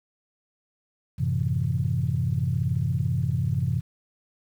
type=chord; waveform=sine; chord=F# half-diminished seventh; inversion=none; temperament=equal; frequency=92.5 / 110 / 130.81 / 164.81 Hz; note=F#2 / A2 / C3 / E3; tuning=0 / 0 / 0 / 0 cents; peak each=-28 / -29 / -25 / -29 dBFS; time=1.18-3.81 s; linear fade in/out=20 ms; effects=tanh soft clip ceiling -12 dBFS + 9-bit